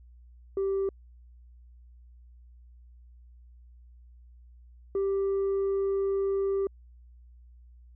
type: tone pair in turn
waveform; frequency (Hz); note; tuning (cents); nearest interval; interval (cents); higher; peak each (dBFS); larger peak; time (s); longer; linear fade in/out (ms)
sine; 390 / 392.1; G4 / G4; -9 / 0; unison; 9; second; -23 / -22; second; 0.57-0.89 / 4.95-6.67; second; 2
effects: tanh soft clip ceiling -24 dBFS + added 60 Hz sine -50 dBFS peak until 7.95 s